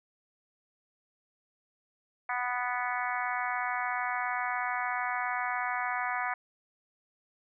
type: harmonic tone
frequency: 247 Hz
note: B3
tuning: in tune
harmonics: 3 / 4 / 5 / 6 / 7 / 8 / 9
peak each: -35 / -36 / -37 / -38 / -38 / -39 / -40 dBFS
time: 2.29-6.34 s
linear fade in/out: 5 ms
effects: none